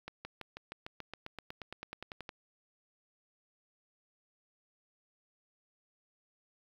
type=accelerating click train; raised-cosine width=0.3 ms; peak=-26 dBFS; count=19; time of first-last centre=0.08-2.292 s; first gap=170 ms; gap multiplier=0.96; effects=9-bit